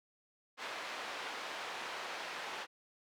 pink band-pass noise, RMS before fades -43 dBFS, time 0.57-2.67 s, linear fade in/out 50 ms, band 660 to 3500 Hz, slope 12 dB/octave, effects none

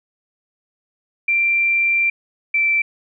sine tone pair in turn, 2361 / 2335 Hz, D7 / D7, +9 / -11 cents, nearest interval unison, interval 20 cents, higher first, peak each -14 dBFS, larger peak neither, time 1.28-2.1 / 2.54-2.82 s, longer first, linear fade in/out 5 ms, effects none

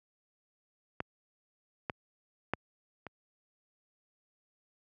clicks, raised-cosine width 0.5 ms, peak -18 / -18 / -14 / -27 dBFS, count 4, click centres 1.004 / 1.898 / 2.536 / 3.067 s, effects high-pass 80 Hz 12 dB/octave

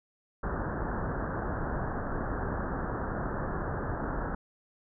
pink low-pass noise, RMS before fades -33 dBFS, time 0.43-4.35 s, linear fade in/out 5 ms, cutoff 1700 Hz, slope 96 dB/octave, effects none

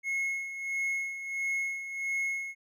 triangle tone with tremolo, 2172 Hz, C#7, 36 cents flat, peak -26 dBFS, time 0.03-2.55 s, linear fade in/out 50 ms, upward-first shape sine, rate 1.5 Hz, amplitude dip 65%, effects none

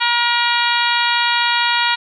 harmonic tone, 475.6 Hz, A#4, 35 cents sharp, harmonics 2 / 3 / 4 / 5 / 6 / 7 / 8 / 9, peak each -19 / -21 / -22 / -23 / -24 / -24 / -25 / -26 dBFS, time 0-1.96 s, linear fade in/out 20 ms, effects none

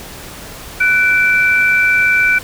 sine tone pair together, 1491 / 2333 Hz, F#6 / D7, +13 / -12 cents, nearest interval minor sixth, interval 775 cents, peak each -12 dBFS, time 0.8-2.39 s, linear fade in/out 10 ms, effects pink hiss -32 dBFS RMS until 2.43 s

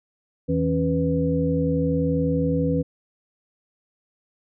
sine tone cluster, 82.5 / 163.1 / 274.8 / 493.2 Hz, E2 / E3 / C#4 / B4, +2 / -18 / -15 / -2 cents, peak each -29 / -23 / -24 / -25 dBFS, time 0.48-2.83 s, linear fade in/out 20 ms, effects none

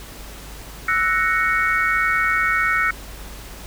sine chord, F# dominant seventh, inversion third, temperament equal, 1318.5 / 1480 / 1864.7 / 2217 Hz, E6 / F#6 / A#6 / C#7, 0 / 0 / 0 / 0 cents, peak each -22 dBFS, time 0.88-2.91 s, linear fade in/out 5 ms, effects added 50 Hz sine -37 dBFS peak until 3.66 s + pink hiss -39 dBFS RMS until 3.66 s

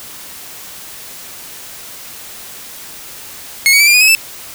sawtooth tone with pitch steps, 2175 / 2247 / 2320 / 2397 / 2475 / 2557 / 2641 Hz, C#7 / C#7 / D7 / D7 / D#7 / D#7 / E7, -33 / +23 / -22 / +35 / -10 / +47 / +3 cents, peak -3 dBFS, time 3.66-4.15 s, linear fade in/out 0 ms, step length 70 ms, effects white hiss -32 dBFS RMS until 4.54 s

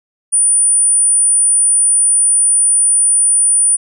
sine tone, 9410 Hz, D9, 2 cents sharp, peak -8 dBFS, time 0.32-3.77 s, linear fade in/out 20 ms, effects none

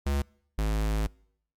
square tone pair in turn, 70.3 / 53.12 Hz, C#2 / G#1, +25 / +40 cents, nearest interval perfect fourth, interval 485 cents, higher first, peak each -25 dBFS, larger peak neither, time 0.06-0.22 / 0.58-1.07 s, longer second, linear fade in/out 5 ms, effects noise-tail reverb RT60 0.7 s tail -26 dB re dry + MP3 96 kbps

